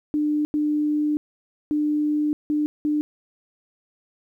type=tone bursts at uneven times; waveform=sine; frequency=299.2 Hz; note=D4; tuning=32 cents sharp; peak=-19 dBFS; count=5; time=0.14-0.45 / 0.54-1.17 / 1.71-2.33 / 2.5-2.66 / 2.85-3.01 s; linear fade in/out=0 ms; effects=10-bit